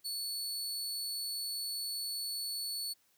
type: tone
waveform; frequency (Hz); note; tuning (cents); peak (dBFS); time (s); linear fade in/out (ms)
sawtooth; 4435; C#8; 0; -33; 0.04-2.94; 20
effects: white hiss -71 dBFS RMS until 3.17 s + high-pass 60 Hz 12 dB/octave